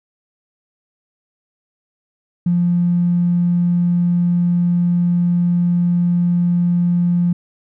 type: tone with tanh clipping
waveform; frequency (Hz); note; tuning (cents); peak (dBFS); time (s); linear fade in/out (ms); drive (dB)
triangle; 174.61; F3; 0; -12; 2.46-7.33; 5; 2
effects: none